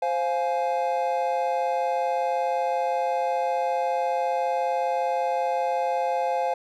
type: chord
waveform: triangle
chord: F minor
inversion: second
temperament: just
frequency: 523.8 / 698.5 / 838.1 Hz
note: C5 / F5 / Ab5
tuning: +2 / 0 / +16 cents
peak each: -25 dBFS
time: 0.02-6.54 s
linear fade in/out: 5 ms
effects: none